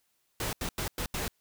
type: noise bursts at uneven times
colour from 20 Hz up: pink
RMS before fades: -33 dBFS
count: 5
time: 0.4-0.53 / 0.61-0.69 / 0.78-0.88 / 0.98-1.06 / 1.14-1.28 s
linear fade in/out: 2 ms
effects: white hiss -74 dBFS RMS until 1.4 s